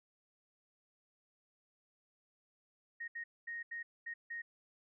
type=tone bursts at uneven times; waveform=sine; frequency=1864.7 Hz; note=A#6; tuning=in tune; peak=-40 dBFS; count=6; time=3-3.08 / 3.15-3.24 / 3.47-3.63 / 3.71-3.83 / 4.06-4.14 / 4.3-4.42 s; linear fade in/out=10 ms; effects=none

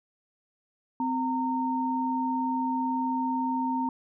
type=tone pair together; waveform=sine; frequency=257.9 / 919 Hz; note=C4 / A#5; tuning=-25 / -25 cents; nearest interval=octave + minor seventh; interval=2200 cents; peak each=-28 dBFS; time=1-3.89 s; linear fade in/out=2 ms; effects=none

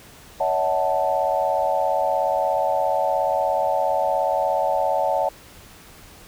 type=tone cluster; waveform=sine; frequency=564 / 641 / 740 / 880 Hz; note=C#5 / E5 / F#5 / A5; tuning=+30 / -49 / 0 / 0 cents; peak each=-24 dBFS; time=0.4-5.29 s; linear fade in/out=5 ms; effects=pink hiss -46 dBFS RMS until 6.27 s

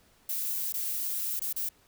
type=noise with dropouts; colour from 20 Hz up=violet; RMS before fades=-32 dBFS; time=0.29-1.69 s; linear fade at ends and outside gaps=5 ms; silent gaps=0.725-0.739 / 1.395-1.416 / 1.529-1.562 s; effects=pink hiss -63 dBFS RMS until 1.87 s

